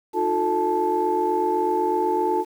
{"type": "tone cluster", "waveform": "sine", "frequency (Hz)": [311.2, 359.2, 442.5, 874], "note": ["D#4", "F4", "A4", "A5"], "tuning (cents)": [0, 49, 10, -12], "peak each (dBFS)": [-29, -23, -26, -22], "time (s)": [0.13, 2.45], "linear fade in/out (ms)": 50, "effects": ["tanh soft clip ceiling -10 dBFS", "8-bit"]}